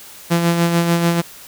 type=tone with tremolo; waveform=sawtooth; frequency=170 Hz; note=F3; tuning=46 cents flat; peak=-8 dBFS; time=0.3-1.22 s; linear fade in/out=20 ms; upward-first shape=sine; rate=6.8 Hz; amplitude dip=45%; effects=white hiss -39 dBFS RMS until 1.47 s